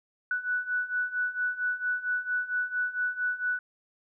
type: beating tone pair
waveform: sine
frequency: 1480 / 1484.4 Hz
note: F#6 / F#6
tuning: 0 / +5 cents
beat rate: 4.4 Hz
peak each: -32 / -29 dBFS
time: 0.31-3.59 s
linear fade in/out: 2 ms
effects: none